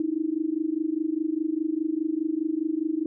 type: tone with amplitude modulation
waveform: sine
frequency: 315.9 Hz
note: D#4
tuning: 26 cents sharp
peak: -20 dBFS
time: 0-3.06 s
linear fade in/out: 2 ms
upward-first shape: sine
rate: 24.9 Hz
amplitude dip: 90%
effects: none